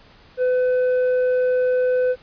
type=tone with tanh clipping; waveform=triangle; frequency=504 Hz; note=B4; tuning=35 cents sharp; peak=-17 dBFS; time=0.37-2.16 s; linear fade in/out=50 ms; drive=9 dB; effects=pink hiss -50 dBFS RMS until 2.22 s + resampled to 11025 Hz